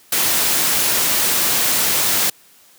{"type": "noise", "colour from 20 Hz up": "white", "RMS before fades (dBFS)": -17, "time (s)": [0.12, 2.3], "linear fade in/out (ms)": 5, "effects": ["white hiss -50 dBFS RMS until 2.78 s", "high-pass 100 Hz 12 dB/octave"]}